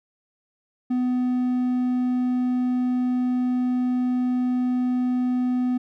triangle tone, 250 Hz, B3, 21 cents sharp, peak -18 dBFS, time 0.9-5.78 s, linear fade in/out 10 ms, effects none

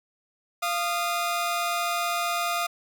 sawtooth tone pair together, 692.3 / 1229 Hz, F5 / D#6, -15 / -22 cents, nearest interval minor seventh, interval 993 cents, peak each -24 dBFS, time 0.62-2.67 s, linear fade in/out 10 ms, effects none

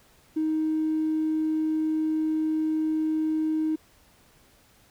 triangle tone with tanh clipping, 313.4 Hz, D#4, 13 cents sharp, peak -22 dBFS, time 0.36-3.76 s, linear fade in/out 10 ms, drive 1 dB, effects pink hiss -59 dBFS RMS until 4.9 s

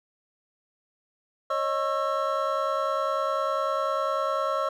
triangle tone cluster, 547 / 617 / 1095 / 1331 Hz, C#5 / D#5 / C#6 / E6, -23 / -15 / -22 / +16 cents, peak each -28 dBFS, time 1.5-4.69 s, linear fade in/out 5 ms, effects none

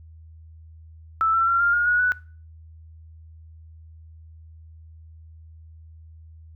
sine tone with pitch steps, 1318.5 / 1344.7 / 1371.3 / 1398.5 / 1426.3 / 1454.5 / 1483.4 Hz, E6 / E6 / F6 / F6 / F6 / F#6 / F#6, 0 / +34 / -32 / +2 / +36 / -30 / +4 cents, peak -17 dBFS, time 1.21-2.12 s, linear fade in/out 0 ms, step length 130 ms, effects noise-tail reverb RT60 0.4 s tail -20 dB re dry + added 80 Hz sine -43 dBFS peak until 6.55 s

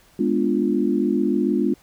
sine chord, G# diminished seventh, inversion none, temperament equal, 207.7 / 246.9 / 293.7 / 349.2 Hz, G#3 / B3 / D4 / F4, 0 / 0 / 0 / 0 cents, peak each -23 dBFS, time 0.19-1.74 s, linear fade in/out 5 ms, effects pink hiss -55 dBFS RMS until 1.82 s

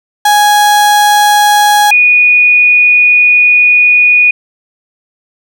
35% pulse / sine tone pair in turn, 830.6 / 2463 Hz, G#5 / D#7, 0 / -18 cents, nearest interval octave + perfect fifth, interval 1882 cents, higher second, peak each -3 dBFS, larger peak neither, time 0.25-1.91 / 1.91-4.31 s, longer second, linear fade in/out 5 ms, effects none

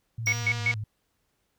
sine tone with vibrato, 110 Hz, A2, in tune, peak -30 dBFS, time 0.18-0.84 s, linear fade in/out 5 ms, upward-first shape square, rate 6.1 Hz, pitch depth 64 cents each way
square tone with exponential decay, 5670 Hz, F8, 25 cents sharp, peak -29 dBFS, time 0.26-0.72 s, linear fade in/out 2 ms, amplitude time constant 100 ms
sine tone bursts, 2217 Hz, C#7, in tune, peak -21 dBFS, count 3, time 0.27-0.715 s, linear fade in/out 2 ms, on 55 ms, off 140 ms
click train, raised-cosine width 0.2 ms, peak -20 dBFS, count 113, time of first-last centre 0.27-0.739 s, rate 239 Hz
effects pink hiss -74 dBFS RMS until 1.58 s

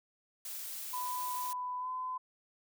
blue noise, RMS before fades -42 dBFS, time 0.45-1.53 s, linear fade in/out 2 ms
sine tone with pitch glide, 997 to 1017.4 Hz, B5 to C6, +16 to -49 cents, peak -35 dBFS, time 0.93-2.18 s, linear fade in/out 10 ms, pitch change +35 cents, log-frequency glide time 1.79-1.88 s
effects none

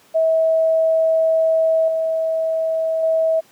sine tone with level steps, 646 Hz, E5, 35 cents flat, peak -13 / -17 / -14 dBFS, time 0.14-3.41 s, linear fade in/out 20 ms, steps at 1.88 / 3.03 s, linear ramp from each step 2 ms, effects pink hiss -52 dBFS RMS until 3.51 s + high-pass 200 Hz 12 dB/octave

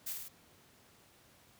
blue noise with echo, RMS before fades -39 dBFS, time 0.06-0.13 s, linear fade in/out 10 ms, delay 52 ms, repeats 3, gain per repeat -3 dB, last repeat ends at 0.286 s, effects pink hiss -63 dBFS RMS until 1.59 s + high-pass 80 Hz 12 dB/octave

